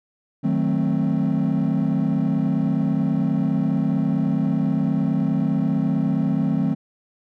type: chord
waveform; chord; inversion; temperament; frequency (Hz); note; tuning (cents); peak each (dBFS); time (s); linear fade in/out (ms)
triangle; D# diminished seventh; none; equal with one note detuned; 155.56 / 185 / 220 / 264.1; D#3 / F#3 / A3 / C4; 0 / 0 / 0 / +16; -21; 0.43-6.75; 20
effects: tanh soft clip ceiling -11 dBFS